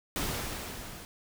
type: noise with level ramp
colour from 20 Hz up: pink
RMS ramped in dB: -31 to -46 dBFS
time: 0.16-1.05 s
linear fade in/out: 0 ms
effects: none